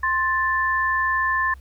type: tone pair together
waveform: sine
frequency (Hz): 1052.9 / 1760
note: C6 / A6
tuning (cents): +11 / 0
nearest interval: major sixth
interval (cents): 889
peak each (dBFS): -22 / -21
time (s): 0.03-1.54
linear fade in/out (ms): 5
effects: added 65 Hz sine -40 dBFS peak until 1.6 s + pink hiss -59 dBFS RMS until 1.6 s